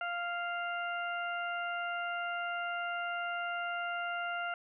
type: harmonic tone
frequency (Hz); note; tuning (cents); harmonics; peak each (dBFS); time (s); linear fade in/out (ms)
697; F5; -4; 1 / 2 / 3 / 4; -38 / -36 / -46 / -44; 0.01-4.54; 2
effects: none